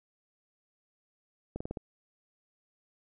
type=slowing click train; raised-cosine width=2 ms; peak=-23 dBFS; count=5; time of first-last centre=1.56-1.772 s; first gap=45 ms; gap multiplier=1.11; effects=none